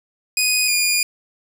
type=tone pair in turn; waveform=15% pulse; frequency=2489 / 2429 Hz; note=D#7 / D#7; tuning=0 / -42 cents; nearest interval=unison; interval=42 cents; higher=first; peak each=-9 dBFS; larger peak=neither; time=0.37-0.68 / 0.68-1.03 s; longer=second; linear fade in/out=2 ms; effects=none